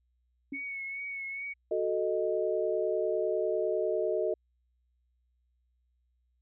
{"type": "tone with exponential decay", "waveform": "sine", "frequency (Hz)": 277.2, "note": "C#4", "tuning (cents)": 0, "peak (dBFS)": -32, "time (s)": [0.52, 0.64], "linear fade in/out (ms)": 5, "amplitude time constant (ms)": 25}
{"type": "tone with vibrato", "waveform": "sine", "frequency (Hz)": 2213, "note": "C#7", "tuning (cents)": -3, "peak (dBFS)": -35, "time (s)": [0.53, 1.54], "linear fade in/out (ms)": 20, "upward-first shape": "triangle", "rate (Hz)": 2.4, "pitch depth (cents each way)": 36}
{"type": "chord", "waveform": "sine", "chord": "D# diminished", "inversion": "first", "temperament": "equal", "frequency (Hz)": [370, 440, 622.3], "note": ["F#4", "A4", "D#5"], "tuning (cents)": [0, 0, 0], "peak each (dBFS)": [-32, -31, -31], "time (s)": [1.71, 4.34], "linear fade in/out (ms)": 5}
{"effects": ["added 61 Hz sine -70 dBFS peak until 6.41 s"]}